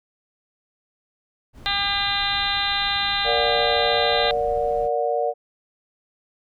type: noise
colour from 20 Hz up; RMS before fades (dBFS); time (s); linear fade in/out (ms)
brown; -40; 1.53-4.9; 50
type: harmonic tone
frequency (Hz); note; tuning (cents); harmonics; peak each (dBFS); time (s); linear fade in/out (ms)
401; G4; +39; 2 / 3 / 4 / 5 / 6 / 7 / 8 / 9 / 10; -28 / -31 / -29 / -30 / -34 / -32 / -33 / -26 / -27; 1.66-4.31; 0
type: chord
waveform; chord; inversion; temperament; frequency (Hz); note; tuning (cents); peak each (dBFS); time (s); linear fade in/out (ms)
sine; Bb augmented; none; just; 466.2 / 582.7 / 728.4; Bb4 / D5 / F#5; 0 / -14 / -27; -24; 3.24-5.34; 50
effects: none